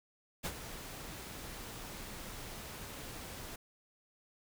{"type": "noise with ADSR envelope", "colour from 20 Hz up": "pink", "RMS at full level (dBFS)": -36, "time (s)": [0.43, 3.56], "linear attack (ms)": 26, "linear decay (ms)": 55, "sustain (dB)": -10, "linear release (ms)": 7, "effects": []}